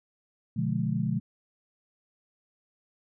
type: chord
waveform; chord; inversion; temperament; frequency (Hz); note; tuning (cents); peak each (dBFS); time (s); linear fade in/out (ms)
sine; B diminished seventh; none; just; 123.47 / 148.16 / 177.8 / 213.4; B2 / D3 / F3 / Ab3; 0 / +16 / +31 / +47; -31; 0.56-1.2; 10
effects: none